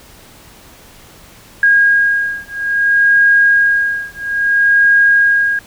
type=beating tone pair; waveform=sine; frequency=1631 / 1631.6 Hz; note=G#6 / G#6; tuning=-32 / -31 cents; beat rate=0.6 Hz; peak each=-12 dBFS; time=1.63-5.59 s; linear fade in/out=2 ms; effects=pink hiss -41 dBFS RMS until 5.66 s